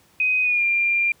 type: tone with pitch glide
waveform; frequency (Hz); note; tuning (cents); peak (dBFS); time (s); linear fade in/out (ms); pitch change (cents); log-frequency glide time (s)
sine; 2509 to 2389; D#7 to D7; +14 to +29; -17; 0.2-1.12; 2; -85; 0.42-0.64
effects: pink hiss -57 dBFS RMS until 1.2 s + high-pass 80 Hz 12 dB/octave